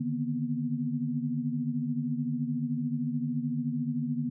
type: tone cluster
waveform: sine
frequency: 145.1 / 154.6 / 240.2 / 253.8 Hz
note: D3 / D#3 / B3 / B3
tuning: -21 / -11 / -48 / +47 cents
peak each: -35 / -36 / -30 / -38 dBFS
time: 0-4.3 s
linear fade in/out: 10 ms
effects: none